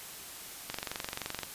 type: click train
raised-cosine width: 0.2 ms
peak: -17 dBFS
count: 18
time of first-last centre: 0.7-1.433 s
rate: 23.2 Hz
effects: white hiss -45 dBFS RMS until 1.54 s + resampled to 32000 Hz